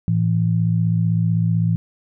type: tone pair together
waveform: sine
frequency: 111.12 / 166.9 Hz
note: A2 / E3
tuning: +18 / +22 cents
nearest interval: perfect fifth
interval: 704 cents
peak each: -18 dBFS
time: 0.08-1.76 s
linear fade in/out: 0 ms
effects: none